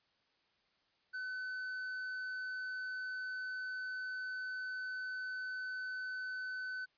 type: tone with hard clipping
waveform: triangle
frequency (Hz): 1511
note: F#6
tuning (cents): +36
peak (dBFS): -40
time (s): 1.13-6.86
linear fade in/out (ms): 20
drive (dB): 7
effects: white hiss -75 dBFS RMS until 6.97 s + resampled to 11025 Hz